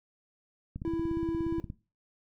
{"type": "click train", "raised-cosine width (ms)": 5, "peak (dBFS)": -25, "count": 17, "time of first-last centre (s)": [0.76, 1.701], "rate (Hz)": 17}
{"type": "tone", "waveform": "triangle", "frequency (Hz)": 330.8, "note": "E4", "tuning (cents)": 6, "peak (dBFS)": -27, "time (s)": [0.85, 1.6], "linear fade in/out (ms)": 0}
{"effects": ["noise-tail reverb RT60 0.3 s tail -18 dB re dry"]}